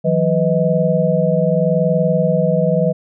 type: tone cluster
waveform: sine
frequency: 160.7 / 181.5 / 497.7 / 632 Hz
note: E3 / F#3 / B4 / D#5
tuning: -44 / -33 / +13 / +27 cents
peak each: -18 dBFS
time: 0.04-2.93 s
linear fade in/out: 20 ms
effects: none